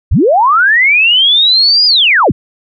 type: linear two-way sweep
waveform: sine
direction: up then down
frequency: 34.07 to 4978 to 34.07 Hz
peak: -5 dBFS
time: 0.11-2.32 s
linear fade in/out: 10 ms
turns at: 1.86 s
effects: none